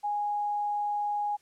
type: tone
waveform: sine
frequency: 827 Hz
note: G#5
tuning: 8 cents flat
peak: -27 dBFS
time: 0.03-1.37 s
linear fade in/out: 20 ms
effects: white hiss -66 dBFS RMS until 1.41 s + low-pass 9000 Hz 12 dB/octave